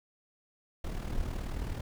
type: noise with amplitude modulation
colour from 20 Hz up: brown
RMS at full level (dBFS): -32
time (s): 0.84-1.81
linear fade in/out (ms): 5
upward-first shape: sine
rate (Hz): 38.7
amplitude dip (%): 60
effects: none